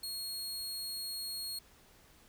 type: tone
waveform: sawtooth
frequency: 4300 Hz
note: C8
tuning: 47 cents sharp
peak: -35 dBFS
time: 0.03-1.59 s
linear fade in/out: 5 ms
effects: pink hiss -62 dBFS RMS until 2.28 s